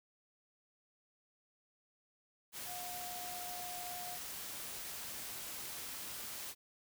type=tone in noise; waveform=sine; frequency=716 Hz; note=F5; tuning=43 cents sharp; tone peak=-46 dBFS; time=2.65-4.19 s; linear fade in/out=50 ms; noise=white; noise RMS=-45 dBFS; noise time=2.52-6.55 s; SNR=-4 dB; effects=none